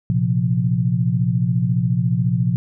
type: chord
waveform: sine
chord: Bb suspended second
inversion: none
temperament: equal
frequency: 116.54 / 130.81 / 174.61 Hz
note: Bb2 / C3 / F3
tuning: 0 / 0 / 0 cents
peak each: -20 dBFS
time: 0.1-2.56 s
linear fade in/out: 0 ms
effects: none